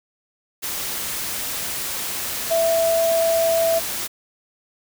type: tone in noise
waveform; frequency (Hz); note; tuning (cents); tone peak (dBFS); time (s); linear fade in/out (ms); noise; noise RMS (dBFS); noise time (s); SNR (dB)
sine; 662; E5; +7; -16; 2.5-3.8; 20; white; -27; 0.62-4.08; +8
effects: none